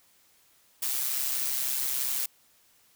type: noise with amplitude modulation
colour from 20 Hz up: blue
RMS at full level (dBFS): -27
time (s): 0.82-2.26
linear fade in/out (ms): 5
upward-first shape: sine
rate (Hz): 132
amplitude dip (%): 55
effects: white hiss -63 dBFS RMS until 2.95 s